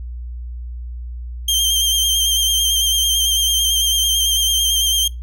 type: tone with vibrato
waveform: sawtooth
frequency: 3169 Hz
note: G7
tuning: 18 cents sharp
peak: -11 dBFS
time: 1.48-5.08 s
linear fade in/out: 5 ms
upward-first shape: sine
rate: 9 Hz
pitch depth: 30 cents each way
effects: noise-tail reverb RT60 0.2 s tail -22 dB re dry + added 60 Hz sine -26 dBFS peak until 5.22 s